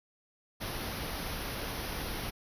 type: band-stop noise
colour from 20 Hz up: pink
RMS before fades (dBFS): -37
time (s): 0.6-2.31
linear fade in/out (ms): 20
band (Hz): 6000 to 9700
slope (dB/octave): 96
effects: resampled to 32000 Hz